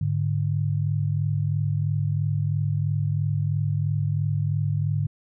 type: tone pair together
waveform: sine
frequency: 103.82 / 146.83 Hz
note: G#2 / D3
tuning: 0 / 0 cents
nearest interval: tritone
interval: 600 cents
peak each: -24 / -24 dBFS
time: 0.01-5.07 s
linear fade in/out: 5 ms
effects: none